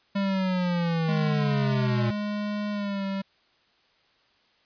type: linear sweep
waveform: square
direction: down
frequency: 200 to 116.7 Hz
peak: -24 dBFS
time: 0.15-2.11 s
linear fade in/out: 10 ms
type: tone with pitch glide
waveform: square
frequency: 207.7 to 194.91 Hz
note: G#3 to G3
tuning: 0 to -10 cents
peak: -28 dBFS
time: 1.08-3.22 s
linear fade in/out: 10 ms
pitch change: -110 cents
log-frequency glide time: 2.71-3.05 s
effects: white hiss -64 dBFS RMS until 4.65 s + resampled to 11025 Hz